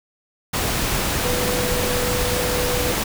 sine tone in noise, 493.9 Hz, B4, in tune, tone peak -24 dBFS, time 1.24-2.93 s, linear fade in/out 10 ms, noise pink, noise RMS -22 dBFS, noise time 0.53-3.04 s, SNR -5 dB, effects none

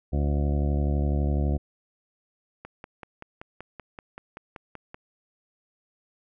harmonic tone, 72 Hz, D2, 34 cents flat, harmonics 1 / 2 / 3 / 4 / 5 / 7 / 8 / 9 / 10, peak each -23 / -29 / -33 / -35 / -37 / -40 / -41 / -42 / -43 dBFS, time 0.12-1.58 s, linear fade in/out 20 ms
click train, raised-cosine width 0.5 ms, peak -24 dBFS, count 13, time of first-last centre 2.65-4.944 s, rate 5.23 Hz
effects none

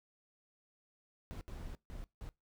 brown noise bursts at uneven times, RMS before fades -45 dBFS, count 4, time 1.31-1.41 / 1.48-1.75 / 1.9-2.04 / 2.21-2.29 s, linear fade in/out 0 ms, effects noise-tail reverb RT60 0.2 s tail -22 dB re dry

